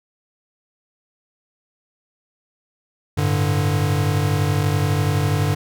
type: chord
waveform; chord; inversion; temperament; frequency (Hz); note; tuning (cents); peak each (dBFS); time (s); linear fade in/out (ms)
square; G suspended second; none; equal; 98 / 110 / 146.83; G2 / A2 / D3; 0 / 0 / 0; -21 / -27 / -21; 3.17-5.55; 10
effects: none